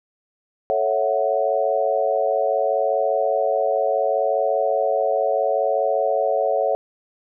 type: chord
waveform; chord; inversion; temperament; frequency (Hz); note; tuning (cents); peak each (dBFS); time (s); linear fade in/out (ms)
sine; F# minor seventh; first; equal; 440 / 554.4 / 659.3 / 740; A4 / C#5 / E5 / F#5; 0 / 0 / 0 / 0; -25 / -21 / -23 / -24; 0.7-6.75; 0
effects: none